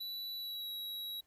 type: tone with pitch glide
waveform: square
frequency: 3951 to 3872 Hz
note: B7 to B7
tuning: 0 to -35 cents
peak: -40 dBFS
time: 0-1.21 s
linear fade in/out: 10 ms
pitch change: -35 cents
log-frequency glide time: 0.36-0.7 s
effects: pink hiss -75 dBFS RMS until 1.26 s